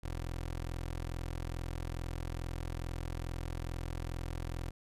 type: tone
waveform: 20% pulse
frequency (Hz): 42.34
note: E1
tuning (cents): +47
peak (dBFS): -32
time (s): 0.03-4.71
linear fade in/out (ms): 10
effects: resampled to 32000 Hz